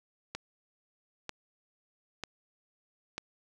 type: click train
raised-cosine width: 0.2 ms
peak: -19 dBFS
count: 4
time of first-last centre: 0.35-3.18 s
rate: 1.06 Hz
effects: none